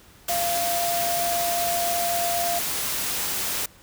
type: tone in noise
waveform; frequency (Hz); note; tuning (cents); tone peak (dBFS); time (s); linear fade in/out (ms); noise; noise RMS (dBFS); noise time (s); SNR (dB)
sine; 692; F5; -16; -24; 0.29-2.59; 5; white; -27; 0.28-3.66; 0
effects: pink hiss -52 dBFS RMS until 3.82 s